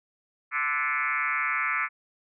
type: tone with frequency modulation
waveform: sine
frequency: 1744 Hz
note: A6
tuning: 16 cents flat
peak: -24 dBFS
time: 0.51-1.89 s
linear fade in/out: 50 ms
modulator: 141 Hz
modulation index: 4.2
effects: none